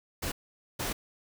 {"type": "noise bursts at uneven times", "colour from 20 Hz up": "pink", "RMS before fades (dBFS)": -33, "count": 2, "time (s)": [[0.22, 0.32], [0.79, 0.93]], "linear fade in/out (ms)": 10, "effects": []}